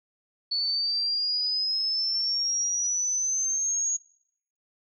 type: exponential sweep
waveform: sine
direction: up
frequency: 4435 to 6680 Hz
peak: -24 dBFS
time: 0.51-3.97 s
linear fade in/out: 10 ms
effects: noise-tail reverb RT60 0.7 s tail -24 dB re dry